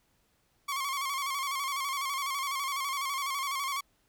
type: tone with vibrato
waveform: sawtooth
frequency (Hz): 1100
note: C#6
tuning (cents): -14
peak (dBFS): -27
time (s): 0.68-3.81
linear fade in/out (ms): 10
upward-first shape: square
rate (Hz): 12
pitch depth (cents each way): 56
effects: pink hiss -71 dBFS RMS until 4.08 s